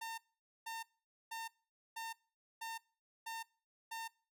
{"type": "tone bursts", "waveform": "sawtooth", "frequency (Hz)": 907, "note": "A#5", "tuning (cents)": -48, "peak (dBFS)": -38, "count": 7, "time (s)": [0.01, 4.08], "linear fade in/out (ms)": 10, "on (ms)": 170, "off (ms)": 480, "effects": ["noise-tail reverb RT60 0.4 s tail -23 dB re dry"]}